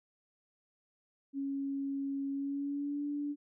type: tone with pitch glide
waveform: sine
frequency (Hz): 276.1 to 290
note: C#4 to D4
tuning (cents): -7 to -22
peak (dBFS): -33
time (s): 1.33-3.36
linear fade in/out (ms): 50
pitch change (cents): +85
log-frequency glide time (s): 2.31-3.05
effects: none